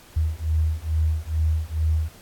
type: beating tone pair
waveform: sine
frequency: 77.78 / 80.08 Hz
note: D#2 / E2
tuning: 0 / -50 cents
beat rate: 2.3 Hz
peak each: -23 dBFS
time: 0.16-2.09 s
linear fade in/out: 10 ms
effects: pink hiss -49 dBFS RMS until 2.21 s + AAC 64 kbps